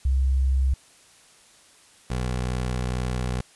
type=tone pair in turn; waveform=sine / 20% pulse; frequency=66.1 / 62.19 Hz; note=C2 / B1; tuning=+18 / +13 cents; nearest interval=minor second; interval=105 cents; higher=first; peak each=-18 / -20 dBFS; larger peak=first; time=0.05-0.74 / 2.1-3.41 s; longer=second; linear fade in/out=5 ms; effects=white hiss -54 dBFS RMS until 3.55 s + resampled to 24000 Hz